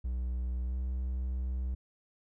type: tone with pitch glide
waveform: triangle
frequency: 61.8 to 63.46 Hz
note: B1 to B1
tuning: +2 to +48 cents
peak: -29 dBFS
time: 0.04-1.75 s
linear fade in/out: 10 ms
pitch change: +46 cents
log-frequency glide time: 0.66-0.75 s
effects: none